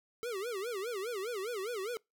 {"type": "tone with vibrato", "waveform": "square", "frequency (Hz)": 429.8, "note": "A4", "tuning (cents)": -41, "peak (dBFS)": -36, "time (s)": [0.23, 1.97], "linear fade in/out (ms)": 0, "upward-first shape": "sine", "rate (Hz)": 4.9, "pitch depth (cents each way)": 240, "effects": ["noise-tail reverb RT60 0.2 s tail -25 dB re dry"]}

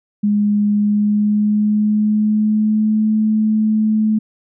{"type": "tone with pitch glide", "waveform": "sine", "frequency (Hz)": [206.9, 216.2], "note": ["G#3", "A3"], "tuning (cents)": [-6, -30], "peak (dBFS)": -12, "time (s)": [0.23, 4.19], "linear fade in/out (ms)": 10, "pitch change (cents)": 76, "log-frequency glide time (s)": [0.72, 3.1], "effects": []}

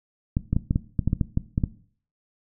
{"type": "clicks", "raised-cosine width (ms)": 5, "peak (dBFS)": -9, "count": 12, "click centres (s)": [0.369, 0.53, 0.565, 0.709, 0.759, 0.992, 1.076, 1.131, 1.212, 1.374, 1.579, 1.638], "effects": ["noise-tail reverb RT60 0.5 s tail -17 dB re dry"]}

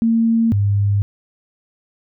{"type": "tone pair in turn", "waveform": "sine", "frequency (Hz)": [227.9, 101.11], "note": ["A#3", "G#2"], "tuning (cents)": [-39, -46], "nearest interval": "octave + major second", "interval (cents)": 1407, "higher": "first", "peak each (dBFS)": [-12, -13], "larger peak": "first", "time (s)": [[0.02, 0.52], [0.52, 1.02]], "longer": "neither", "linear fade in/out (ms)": 0, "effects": []}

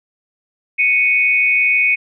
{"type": "tone pair together", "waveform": "sine", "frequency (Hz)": [2217, 2495], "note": ["C#7", "D#7"], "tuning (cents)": [0, 4], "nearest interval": "major second", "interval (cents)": 204, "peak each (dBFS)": -14, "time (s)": [0.78, 1.96], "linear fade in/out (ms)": 20, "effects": []}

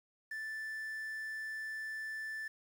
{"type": "tone with quantisation", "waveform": "triangle", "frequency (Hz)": 1760, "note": "A6", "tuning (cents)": 0, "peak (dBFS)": -37, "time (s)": [0.31, 2.48], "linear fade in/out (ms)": 5, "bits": 10, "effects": []}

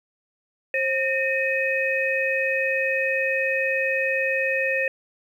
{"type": "tone cluster", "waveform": "sine", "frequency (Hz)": [534, 1829, 2529], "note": ["C5", "A#6", "D#7"], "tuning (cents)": [35, -33, 28], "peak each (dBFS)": -25, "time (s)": [0.74, 4.88], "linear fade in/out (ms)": 2, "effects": ["9-bit"]}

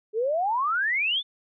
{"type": "exponential sweep", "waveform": "sine", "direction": "up", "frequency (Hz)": [415.2, 3600], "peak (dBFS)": -22, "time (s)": [0.13, 1.23], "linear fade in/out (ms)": 50, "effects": []}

